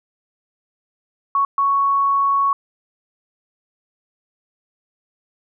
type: tone bursts at uneven times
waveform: sine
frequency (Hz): 1111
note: C#6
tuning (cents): +4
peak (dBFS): -14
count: 2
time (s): 1.35-1.45 / 1.58-2.53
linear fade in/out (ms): 2
effects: none